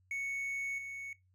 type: tone with level steps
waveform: triangle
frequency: 2217 Hz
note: C#7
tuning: in tune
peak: -33 / -39 dBFS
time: 0.11-1.13 s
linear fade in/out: 2 ms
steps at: 0.78 s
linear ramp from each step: 5 ms
effects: noise-tail reverb RT60 0.2 s tail -20 dB re dry + added 92 Hz sine -67 dBFS peak until 1.34 s